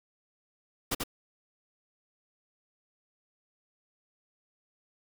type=noise with echo; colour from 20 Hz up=pink; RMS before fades=-29 dBFS; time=0.91-0.95 s; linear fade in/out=10 ms; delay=88 ms; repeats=1; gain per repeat=-3 dB; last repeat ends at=1.038 s; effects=none